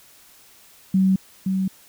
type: tone with echo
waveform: sine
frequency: 190 Hz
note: F#3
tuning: 46 cents sharp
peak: -14 dBFS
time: 0.94-1.16 s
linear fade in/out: 5 ms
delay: 520 ms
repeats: 1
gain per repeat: -5 dB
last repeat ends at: 1.68 s
effects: white hiss -51 dBFS RMS until 1.88 s